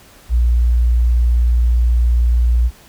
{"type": "tone", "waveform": "sine", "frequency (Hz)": 59.4, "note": "A#1", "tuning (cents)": 33, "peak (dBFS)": -10, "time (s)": [0.29, 2.71], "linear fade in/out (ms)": 50, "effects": ["pink hiss -45 dBFS RMS until 2.88 s"]}